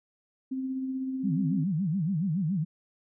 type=tone with tremolo; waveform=sine; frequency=262.5 Hz; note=C4; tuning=6 cents sharp; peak=-28 dBFS; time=0.51-1.64 s; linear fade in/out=10 ms; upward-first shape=sine; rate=16 Hz; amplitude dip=30%
type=tone with vibrato; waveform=sine; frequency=174.61 Hz; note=F3; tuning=in tune; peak=-25 dBFS; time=1.23-2.65 s; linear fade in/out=20 ms; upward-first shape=sine; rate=7.1 Hz; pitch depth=260 cents each way
effects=none